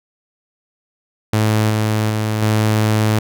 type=tone with level steps; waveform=sawtooth; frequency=108.1 Hz; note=A2; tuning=30 cents flat; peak=-9 / -11 / -13 / -9 dBFS; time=1.33-3.19 s; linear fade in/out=5 ms; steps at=1.7 / 2.1 / 2.42 s; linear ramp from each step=2 ms; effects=none